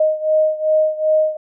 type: beating tone pair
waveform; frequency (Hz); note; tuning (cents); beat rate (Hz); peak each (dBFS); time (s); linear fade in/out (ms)
sine; 621 / 623.6; D#5 / D#5; -3 / +4; 2.6; -15 / -18; 0-1.37; 5
effects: none